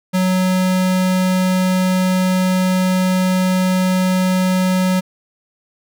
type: tone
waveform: square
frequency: 185 Hz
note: F#3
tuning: in tune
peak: -14 dBFS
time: 0.13-5.01 s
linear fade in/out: 20 ms
effects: none